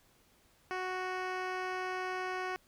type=tone with low-pass filter; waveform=10% pulse; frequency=369.8 Hz; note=F#4; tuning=1 cent flat; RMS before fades=-37 dBFS; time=0.71-2.56 s; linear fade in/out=0 ms; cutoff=3700 Hz; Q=0.56; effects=pink hiss -67 dBFS RMS until 2.67 s